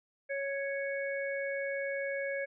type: harmonic tone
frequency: 554.4 Hz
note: C#5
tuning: in tune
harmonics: 1 / 3 / 4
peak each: -34 / -39 / -40 dBFS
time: 0.29-2.46 s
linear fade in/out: 20 ms
effects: none

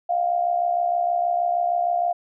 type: tone with amplitude modulation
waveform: sine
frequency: 700 Hz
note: F5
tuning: 4 cents sharp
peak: -16 dBFS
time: 0.09-2.13 s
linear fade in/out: 10 ms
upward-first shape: sine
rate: 66.4 Hz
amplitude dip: 65%
effects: none

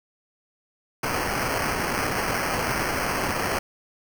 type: noise with sample-and-hold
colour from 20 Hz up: white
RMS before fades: -26 dBFS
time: 1.03-3.59 s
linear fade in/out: 5 ms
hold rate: 3675 Hz
effects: none

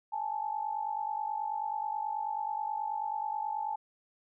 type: tone pair together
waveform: sine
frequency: 829.7 / 879 Hz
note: G#5 / A5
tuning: -2 / -2 cents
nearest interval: minor second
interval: 100 cents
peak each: -35 / -34 dBFS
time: 0.12-3.76 s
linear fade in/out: 10 ms
effects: none

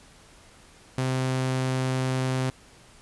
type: tone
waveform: sawtooth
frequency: 130 Hz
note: C3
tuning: 11 cents flat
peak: -20 dBFS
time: 0.98-2.5 s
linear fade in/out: 2 ms
effects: pink hiss -53 dBFS RMS until 3.01 s + resampled to 24000 Hz

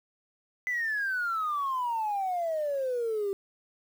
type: exponential sweep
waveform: sine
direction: down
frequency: 2027 to 388.4 Hz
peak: -26 dBFS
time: 0.67-3.33 s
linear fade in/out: 0 ms
effects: tanh soft clip ceiling -24 dBFS + 9-bit

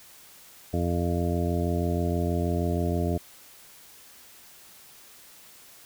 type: harmonic tone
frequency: 86.3 Hz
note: F2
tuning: 20 cents flat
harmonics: 1 / 2 / 3 / 4 / 5 / 7 / 8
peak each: -27 / -30 / -32 / -33 / -34 / -35 / -36 dBFS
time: 0.73-3.18 s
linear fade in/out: 10 ms
effects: white hiss -51 dBFS RMS until 5.85 s

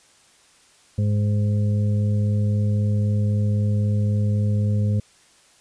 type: harmonic tone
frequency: 103.83 Hz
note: G#2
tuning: in tune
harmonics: 1 / 2 / 4 / 5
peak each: -18 / -26 / -39 / -36 dBFS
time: 0.98-5 s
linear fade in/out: 5 ms
effects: white hiss -55 dBFS RMS until 5.6 s + resampled to 22050 Hz

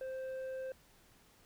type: tone with tanh clipping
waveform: sine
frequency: 523.3 Hz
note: C5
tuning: in tune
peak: -40 dBFS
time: 0.01-0.72 s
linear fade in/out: 2 ms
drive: 6 dB
effects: pink hiss -65 dBFS RMS until 1.45 s

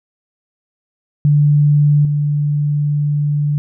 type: tone with level steps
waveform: sine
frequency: 146.83 Hz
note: D3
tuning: in tune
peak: -8 / -13 dBFS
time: 1.25-3.58 s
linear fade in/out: 0 ms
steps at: 2.05 s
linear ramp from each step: 2 ms
effects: none

